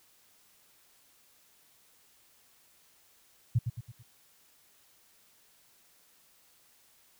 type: tone with echo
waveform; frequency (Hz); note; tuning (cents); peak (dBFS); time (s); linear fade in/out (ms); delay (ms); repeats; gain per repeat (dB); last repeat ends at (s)
sine; 118; A#2; +22; -21; 3.55-3.59; 10; 110; 4; -7; 4.03
effects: white hiss -64 dBFS RMS until 7.19 s